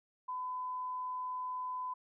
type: tone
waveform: sine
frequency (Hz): 1008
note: B5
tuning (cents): +35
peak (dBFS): -36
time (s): 0.28-1.94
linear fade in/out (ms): 10
effects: none